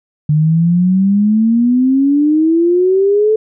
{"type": "exponential sweep", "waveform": "sine", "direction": "up", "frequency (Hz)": [148.9, 440], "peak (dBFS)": -8, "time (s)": [0.29, 3.36], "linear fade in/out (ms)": 5, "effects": []}